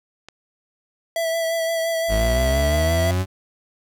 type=click; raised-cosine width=0.2 ms; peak=-21 dBFS; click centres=0.286 s
type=tone with vibrato; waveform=square; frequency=659.3 Hz; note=E5; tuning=in tune; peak=-21 dBFS; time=1.16-3.11 s; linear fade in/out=2 ms; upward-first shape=sine; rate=5.8 Hz; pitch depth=20 cents each way
type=linear sweep; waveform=40% pulse; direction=up; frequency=50.9 to 95.1 Hz; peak=-18 dBFS; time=2.08-3.26 s; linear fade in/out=50 ms
effects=none